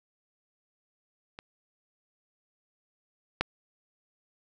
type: clicks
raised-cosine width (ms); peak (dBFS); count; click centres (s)
0.3; -25 / -9; 2; 1.389 / 3.41
effects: none